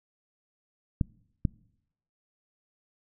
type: clicks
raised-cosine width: 5 ms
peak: -12 dBFS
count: 2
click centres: 1.012 / 1.452 s
effects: noise-tail reverb RT60 0.8 s tail -25 dB re dry